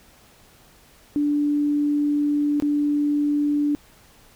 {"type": "tone with dropouts", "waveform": "sine", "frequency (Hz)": 292.5, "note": "D4", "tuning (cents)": -7, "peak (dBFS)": -18, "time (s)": [1.16, 3.75], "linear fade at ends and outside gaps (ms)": 0, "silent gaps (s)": [2.6, 2.623], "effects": ["pink hiss -53 dBFS RMS until 4.35 s"]}